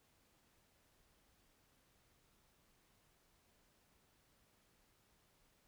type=silence; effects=pink hiss -74 dBFS RMS until 5.67 s